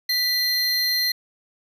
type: tone pair together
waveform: square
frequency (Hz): 1975.5 / 4171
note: B6 / C8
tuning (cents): 0 / -6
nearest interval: octave + minor second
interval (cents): 1294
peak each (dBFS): -27 / -21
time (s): 0.09-1.12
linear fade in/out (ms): 5
effects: resampled to 32000 Hz